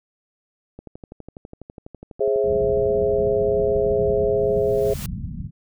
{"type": "click train", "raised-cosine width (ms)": 2, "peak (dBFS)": -24, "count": 38, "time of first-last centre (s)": [0.79, 3.848], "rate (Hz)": 12.1}
{"type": "chord", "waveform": "sine", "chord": "Ab augmented", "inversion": "none", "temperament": "equal with one note detuned", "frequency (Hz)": [415.3, 534.2, 659.3], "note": ["Ab4", "C5", "E5"], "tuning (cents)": [0, 36, 0], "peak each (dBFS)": [-19, -23, -25], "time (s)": [2.2, 4.94], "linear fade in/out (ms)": 10}
{"type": "low-pass noise", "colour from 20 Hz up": "white", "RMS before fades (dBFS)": -30, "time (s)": [2.44, 5.51], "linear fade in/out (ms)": 50, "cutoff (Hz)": 210, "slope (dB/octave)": 48}
{"type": "noise with exponential growth", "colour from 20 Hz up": "white", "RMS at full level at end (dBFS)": -33, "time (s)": [4.37, 5.06], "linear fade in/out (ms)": 2, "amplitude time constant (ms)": 150}
{"effects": []}